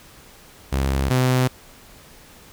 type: tone pair in turn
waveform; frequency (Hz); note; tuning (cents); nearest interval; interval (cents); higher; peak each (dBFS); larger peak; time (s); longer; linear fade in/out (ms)
sawtooth; 67.5 / 127.79; C#2 / C3; -45 / -40; major seventh; 1105; second; -15 / -12; second; 0.72-1.1 / 1.1-1.48; neither; 10
effects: pink hiss -47 dBFS RMS until 2.52 s